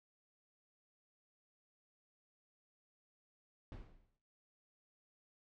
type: noise with exponential decay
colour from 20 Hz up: brown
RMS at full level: -45 dBFS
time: 3.72-4.17 s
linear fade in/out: 1 ms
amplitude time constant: 97 ms
effects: noise-tail reverb RT60 0.6 s tail -17 dB re dry + low-pass 4000 Hz 12 dB/octave